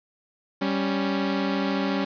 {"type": "tone pair together", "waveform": "sawtooth", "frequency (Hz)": [196, 277], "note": ["G3", "C#4"], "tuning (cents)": [0, -1], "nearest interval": "tritone", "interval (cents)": 599, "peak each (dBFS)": -22, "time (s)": [0.61, 2.05], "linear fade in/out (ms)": 10, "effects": ["resampled to 11025 Hz", "7-bit"]}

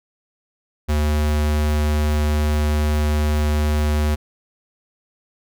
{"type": "tone", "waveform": "square", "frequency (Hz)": 75.2, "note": "D2", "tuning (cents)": 42, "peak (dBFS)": -17, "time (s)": [0.88, 4.16], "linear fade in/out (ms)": 20, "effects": []}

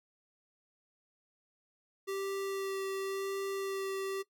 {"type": "tone with vibrato", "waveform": "square", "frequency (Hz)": 389.6, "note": "G4", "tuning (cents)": -11, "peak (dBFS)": -35, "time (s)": [2.07, 4.23], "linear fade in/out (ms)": 20, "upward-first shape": "sine", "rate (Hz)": 0.92, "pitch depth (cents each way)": 10, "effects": ["noise-tail reverb RT60 0.1 s tail -17 dB re dry"]}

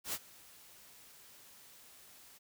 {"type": "noise with ADSR envelope", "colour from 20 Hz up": "white", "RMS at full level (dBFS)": -36, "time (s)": [0.04, 2.39], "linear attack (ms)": 92, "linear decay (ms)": 50, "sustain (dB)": -22, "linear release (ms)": 22, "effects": []}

